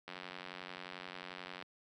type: click train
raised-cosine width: 0.3 ms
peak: -28 dBFS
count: 142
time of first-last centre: 0.08-1.624 s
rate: 91.3 Hz
effects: high-pass 150 Hz 12 dB/octave